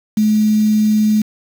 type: tone with quantisation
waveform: sine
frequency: 214 Hz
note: A3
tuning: 48 cents flat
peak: -10 dBFS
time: 0.17-1.22 s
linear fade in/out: 5 ms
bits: 5
effects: none